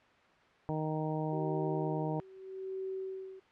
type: harmonic tone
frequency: 155.56 Hz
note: D#3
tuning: in tune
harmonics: 1 / 2 / 3 / 4 / 5 / 6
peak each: -35 / -38 / -40 / -41 / -42 / -43 dBFS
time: 0.69-2.2 s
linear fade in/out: 0 ms
type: tone with tremolo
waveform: sine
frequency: 380.7 Hz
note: F#4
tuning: 49 cents sharp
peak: -35 dBFS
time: 1.32-3.4 s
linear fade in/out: 10 ms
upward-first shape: sine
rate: 0.8 Hz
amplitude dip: 85%
effects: white hiss -62 dBFS RMS until 3.51 s + low-pass 2000 Hz 12 dB/octave